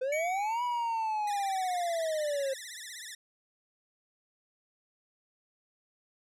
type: linear two-way sweep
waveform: triangle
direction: up then down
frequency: 500 to 983 to 529 Hz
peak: -27 dBFS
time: 0.01-2.54 s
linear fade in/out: 10 ms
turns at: 0.63 s
type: tone with exponential decay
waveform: square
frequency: 2259 Hz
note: C#7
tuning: 32 cents sharp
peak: -32 dBFS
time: 0.12-1.37 s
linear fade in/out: 5 ms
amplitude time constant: 270 ms
type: tone with vibrato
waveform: 10% pulse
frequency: 1871 Hz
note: A#6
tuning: 6 cents sharp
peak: -32 dBFS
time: 1.27-3.15 s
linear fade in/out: 5 ms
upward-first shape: triangle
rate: 16 Hz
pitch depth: 180 cents each way
effects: low-pass 11000 Hz 12 dB/octave